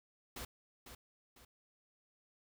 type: noise with echo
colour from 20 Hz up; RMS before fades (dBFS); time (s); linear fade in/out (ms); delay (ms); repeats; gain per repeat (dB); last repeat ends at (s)
pink; -45; 0.36-0.45; 5; 500; 2; -8; 1.45
effects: none